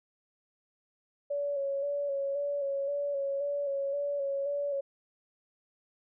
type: tone with vibrato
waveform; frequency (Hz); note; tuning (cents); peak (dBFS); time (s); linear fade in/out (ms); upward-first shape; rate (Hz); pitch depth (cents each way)
sine; 563; C#5; +27; -29; 1.3-4.81; 10; square; 1.9; 28
effects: none